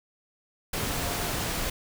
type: tone in noise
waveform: sine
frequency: 700 Hz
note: F5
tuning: 4 cents sharp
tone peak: -40 dBFS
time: 0.9-1.32 s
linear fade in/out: 5 ms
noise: pink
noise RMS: -30 dBFS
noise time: 0.73-1.7 s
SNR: -13 dB
effects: none